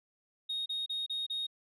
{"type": "tone bursts", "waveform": "sine", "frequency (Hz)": 3729, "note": "A#7", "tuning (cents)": 0, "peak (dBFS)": -31, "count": 5, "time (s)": [0.49, 1.468], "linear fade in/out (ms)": 10, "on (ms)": 170, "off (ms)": 32, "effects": ["tanh soft clip ceiling -30 dBFS"]}